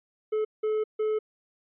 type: tone bursts at uneven times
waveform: triangle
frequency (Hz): 431.2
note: A4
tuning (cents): -35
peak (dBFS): -22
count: 3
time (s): 0.32-0.45 / 0.63-0.84 / 0.99-1.19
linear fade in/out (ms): 10
effects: resampled to 8000 Hz